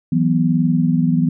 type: chord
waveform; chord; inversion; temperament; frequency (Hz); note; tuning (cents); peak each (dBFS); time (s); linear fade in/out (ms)
sine; E suspended second; none; just; 164.81 / 185.42 / 247.2; E3 / F#3 / B3; 0 / +4 / +2; -16 / -20 / -17; 0.12-1.29; 5
effects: none